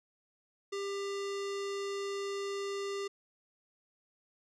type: tone with low-pass filter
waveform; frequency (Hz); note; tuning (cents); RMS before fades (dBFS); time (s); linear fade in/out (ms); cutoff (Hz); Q
square; 397.9; G4; +26; -37; 0.72-3.08; 10; 6100; 1.4
effects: none